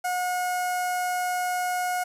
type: tone with notch filter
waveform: sawtooth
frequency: 724 Hz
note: F#5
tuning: 38 cents flat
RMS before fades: -27 dBFS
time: 0.04-2.04 s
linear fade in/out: 10 ms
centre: 3500 Hz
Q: 0.99
effects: resampled to 32000 Hz + 9-bit